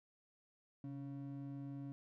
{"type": "ring-modulated tone", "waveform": "triangle", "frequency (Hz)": 207.7, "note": "G#3", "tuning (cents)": 0, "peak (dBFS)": -39, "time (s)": [0.84, 1.92], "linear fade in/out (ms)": 0, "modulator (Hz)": 73.1, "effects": []}